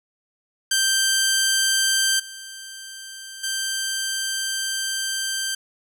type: tone with level steps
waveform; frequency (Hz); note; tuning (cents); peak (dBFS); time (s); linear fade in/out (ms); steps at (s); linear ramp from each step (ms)
10% pulse; 1568; G6; 0; -9 / -27 / -15; 0.71-5.55; 5; 2.19 / 3.43; 10
effects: none